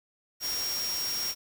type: tone in noise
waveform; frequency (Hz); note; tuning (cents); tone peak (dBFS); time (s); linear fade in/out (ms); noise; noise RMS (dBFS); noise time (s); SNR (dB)
sine; 5580; F8; -2; -30; 0.4-1.35; 50; white; -36; 0.4-1.35; +3
effects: none

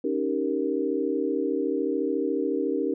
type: chord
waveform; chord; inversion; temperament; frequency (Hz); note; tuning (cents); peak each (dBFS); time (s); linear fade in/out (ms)
sine; Eb dominant seventh; third; equal; 277.2 / 311.1 / 392 / 466.2; Db4 / Eb4 / G4 / Bb4; 0 / 0 / 0 / 0; -29; 0.04-2.94; 5
effects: none

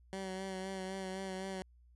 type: tone with vibrato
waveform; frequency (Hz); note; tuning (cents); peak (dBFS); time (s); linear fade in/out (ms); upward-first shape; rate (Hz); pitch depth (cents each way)
15% pulse; 190; F#3; +46; -33; 0.13-1.62; 0; sine; 3.9; 29
effects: added 60 Hz sine -60 dBFS peak until 1.95 s + resampled to 24000 Hz

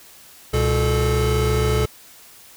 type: tone cluster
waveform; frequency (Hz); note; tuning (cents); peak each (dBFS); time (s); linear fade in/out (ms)
square; 67.4 / 121.2 / 432.5; C#2 / B2 / A4; -48 / -32 / -30; -22; 0.53-1.86; 10
effects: white hiss -46 dBFS RMS until 2.56 s

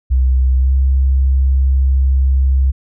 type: tone with pitch glide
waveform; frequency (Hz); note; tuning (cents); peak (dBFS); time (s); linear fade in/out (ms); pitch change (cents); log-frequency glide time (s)
sine; 64.4 to 66.44; C2 to C2; -27 to +27; -9; 0.1-2.72; 20; +54; 0.58-0.72
effects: none

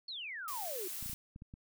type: exponential sweep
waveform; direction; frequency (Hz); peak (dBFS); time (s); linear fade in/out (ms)
sine; down; 4465 to 349.2; -40; 0.08-0.88; 5
type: noise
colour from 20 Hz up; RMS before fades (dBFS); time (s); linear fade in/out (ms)
blue; -42; 0.48-1.14; 0
type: clicks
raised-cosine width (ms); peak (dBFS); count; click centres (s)
5; -36; 7; 1.027 / 1.061 / 1.097 / 1.132 / 1.361 / 1.421 / 1.539
effects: none

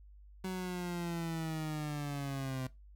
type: linear sweep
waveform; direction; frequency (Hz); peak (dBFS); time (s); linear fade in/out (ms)
30% pulse; down; 187.8 to 128.5; -33; 0.44-2.67; 5
effects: noise-tail reverb RT60 0.2 s tail -18 dB re dry + added 50 Hz sine -53 dBFS peak until 2.95 s

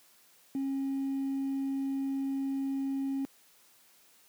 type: tone with hard clipping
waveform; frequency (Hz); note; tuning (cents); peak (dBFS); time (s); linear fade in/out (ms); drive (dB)
triangle; 271.8; C#4; -34; -29; 0.55-3.25; 0; 2
effects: white hiss -62 dBFS RMS until 4.28 s + high-pass 150 Hz 12 dB/octave

